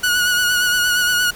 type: tone with vibrato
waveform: sawtooth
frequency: 1460 Hz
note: F#6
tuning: 24 cents flat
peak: -11 dBFS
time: 0.03-1.31 s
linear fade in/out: 10 ms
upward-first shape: sine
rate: 8.6 Hz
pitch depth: 30 cents each way
effects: pink hiss -38 dBFS RMS until 1.35 s